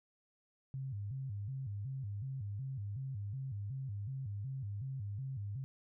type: tone with vibrato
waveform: sine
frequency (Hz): 116.54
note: A#2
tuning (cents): 0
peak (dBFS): -38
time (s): 0.74-5.64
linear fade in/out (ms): 0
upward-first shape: square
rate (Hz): 2.7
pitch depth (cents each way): 240
effects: none